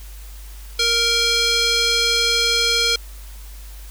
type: tone with band-pass filter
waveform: square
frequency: 466.2 Hz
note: A#4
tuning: in tune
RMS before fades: -18 dBFS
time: 0.79-2.96 s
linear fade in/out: 5 ms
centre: 4200 Hz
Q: 2
effects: added 50 Hz sine -34 dBFS peak until 3.9 s + white hiss -45 dBFS RMS until 3.9 s